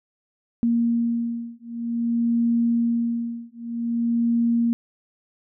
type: beating tone pair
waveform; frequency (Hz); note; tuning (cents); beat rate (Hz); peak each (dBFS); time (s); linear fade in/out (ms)
sine; 233.7 / 234.22; A#3 / A#3; +5 / +8; 0.52; -23; 0.63-4.73; 0
effects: none